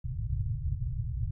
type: low-pass noise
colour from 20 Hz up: white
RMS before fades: -32 dBFS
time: 0.04-1.31 s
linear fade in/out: 10 ms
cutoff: 140 Hz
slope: 96 dB/octave
effects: none